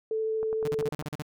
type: tone with vibrato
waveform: sine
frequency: 440 Hz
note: A4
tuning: in tune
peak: -26 dBFS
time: 0.11-0.89 s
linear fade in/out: 2 ms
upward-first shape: triangle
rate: 13 Hz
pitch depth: 9 cents each way
type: click train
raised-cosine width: 1 ms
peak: -26 dBFS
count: 7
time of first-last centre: 0.43-1.024 s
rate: 10.1 Hz
type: tone bursts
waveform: sawtooth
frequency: 149.8 Hz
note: D3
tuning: 35 cents sharp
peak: -28 dBFS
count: 9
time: 0.65-1.222 s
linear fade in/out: 0 ms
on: 28 ms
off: 40 ms
effects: none